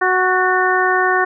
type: harmonic tone with a mistuned harmonic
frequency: 370 Hz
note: F#4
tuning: in tune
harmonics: 1 / 2 / 3 / 4 / 5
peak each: -19 / -19 / -19 / -19 / -19 dBFS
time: 0.01-1.25 s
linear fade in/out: 10 ms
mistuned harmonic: 5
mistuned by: -36 cents
effects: none